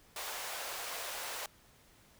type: high-pass noise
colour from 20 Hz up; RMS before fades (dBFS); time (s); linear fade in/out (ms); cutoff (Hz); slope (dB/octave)
pink; -41; 0.16-1.46; 2; 540; 24
effects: pink hiss -63 dBFS RMS until 2.19 s